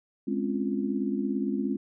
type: chord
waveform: sine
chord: Db major seventh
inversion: second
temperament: just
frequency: 207.9 / 259.9 / 277.2 / 346.5 Hz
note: Ab3 / C4 / Db4 / F4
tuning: +2 / -11 / 0 / -14 cents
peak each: -30 / -31 / -32 / -34 dBFS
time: 0.27-1.77 s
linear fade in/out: 10 ms
effects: none